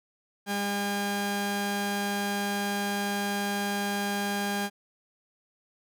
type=tone pair together; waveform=sawtooth; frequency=202.1 / 808.4 Hz; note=G#3 / G#5; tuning=-47 / -47 cents; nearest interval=2 octaves; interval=2400 cents; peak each=-26 dBFS; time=0.46-4.7 s; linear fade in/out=50 ms; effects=none